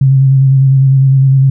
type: tone with vibrato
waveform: sine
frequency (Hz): 134.5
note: C3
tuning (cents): +48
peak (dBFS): -4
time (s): 0.01-1.5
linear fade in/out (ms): 5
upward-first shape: square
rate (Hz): 9.9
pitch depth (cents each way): 21
effects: none